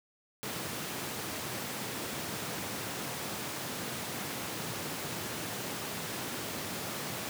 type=high-pass noise; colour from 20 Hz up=pink; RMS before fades=-38 dBFS; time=0.43-7.29 s; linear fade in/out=0 ms; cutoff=110 Hz; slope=24 dB/octave; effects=none